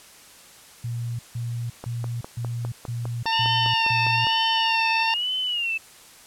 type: tone bursts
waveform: sine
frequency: 118.6 Hz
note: A#2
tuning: 30 cents sharp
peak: -26 dBFS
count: 7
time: 0.84-4.25 s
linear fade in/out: 5 ms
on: 350 ms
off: 160 ms
type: click train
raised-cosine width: 1 ms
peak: -20 dBFS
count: 13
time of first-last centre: 1.84-4.269 s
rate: 4.94 Hz
type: harmonic tone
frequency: 903 Hz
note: A5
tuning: 45 cents sharp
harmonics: 1 / 2 / 3 / 4 / 5 / 6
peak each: -23 / -30 / -31 / -33 / -33 / -33 dBFS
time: 3.26-5.14 s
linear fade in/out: 2 ms
type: tone with vibrato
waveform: sine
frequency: 2823 Hz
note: F7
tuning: 18 cents sharp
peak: -23 dBFS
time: 3.32-5.78 s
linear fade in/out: 10 ms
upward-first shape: sine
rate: 1.1 Hz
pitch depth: 130 cents each way
effects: white hiss -48 dBFS RMS until 6.26 s + low-pass 11000 Hz 12 dB/octave